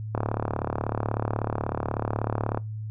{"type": "click train", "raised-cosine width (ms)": 1, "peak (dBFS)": -12, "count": 89, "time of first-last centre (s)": [0.15, 2.574], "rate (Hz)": 36.3, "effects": ["noise-tail reverb RT60 0.2 s tail -22 dB re dry", "added 108 Hz sine -31 dBFS peak until 2.9 s"]}